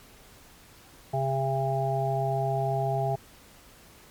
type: harmonic tone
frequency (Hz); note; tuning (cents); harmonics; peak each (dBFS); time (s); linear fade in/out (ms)
134.6; C3; +49; 1 / 3 / 5 / 6; -28 / -33 / -29 / -31; 1.13-3.16; 10
effects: pink hiss -53 dBFS RMS until 4.1 s + MP3 96 kbps